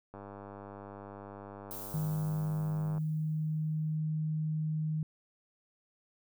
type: click train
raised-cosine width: 1 ms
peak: -32 dBFS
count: 285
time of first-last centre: 0.14-2.98 s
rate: 100 Hz
type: noise with exponential decay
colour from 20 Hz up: violet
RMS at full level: -42 dBFS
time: 1.71-3.97 s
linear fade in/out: 0 ms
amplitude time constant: 490 ms
type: tone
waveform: sine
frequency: 155.56 Hz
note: D#3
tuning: in tune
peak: -30 dBFS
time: 1.94-5.03 s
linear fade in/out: 2 ms
effects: none